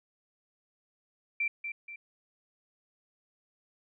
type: tone with echo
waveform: sine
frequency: 2349 Hz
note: D7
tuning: in tune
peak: -27 dBFS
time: 1.4-1.48 s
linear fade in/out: 5 ms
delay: 240 ms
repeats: 2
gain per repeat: -7 dB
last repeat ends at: 1.96 s
effects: none